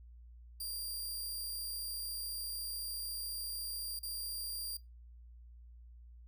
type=tone with dropouts; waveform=10% pulse; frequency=4762 Hz; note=D8; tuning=23 cents sharp; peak=-32 dBFS; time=0.6-4.77 s; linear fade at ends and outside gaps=5 ms; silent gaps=3.992-4.03 s; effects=noise-tail reverb RT60 0.2 s tail -22 dB re dry + added 59 Hz sine -52 dBFS peak until 6.27 s